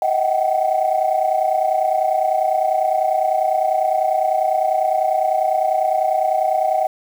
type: tone cluster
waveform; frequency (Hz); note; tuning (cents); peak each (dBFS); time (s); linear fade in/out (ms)
sine; 630 / 743 / 773; D#5 / F#5 / G5; +21 / +7 / -24; -19; 0.02-6.87; 2
effects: tanh soft clip ceiling -7 dBFS + 7-bit